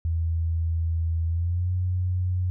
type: tone with pitch glide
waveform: sine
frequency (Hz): 82.41 to 90.91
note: E2 to F#2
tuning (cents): 0 to -30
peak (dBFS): -22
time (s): 0.05-2.5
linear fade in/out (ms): 0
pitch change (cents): +170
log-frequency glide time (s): 1.27-1.71
effects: none